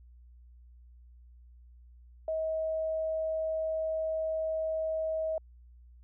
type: tone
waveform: sine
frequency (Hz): 637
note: D#5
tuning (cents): +41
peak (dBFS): -29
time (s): 2.28-5.38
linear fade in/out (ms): 2
effects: added 60 Hz sine -52 dBFS peak until 6.03 s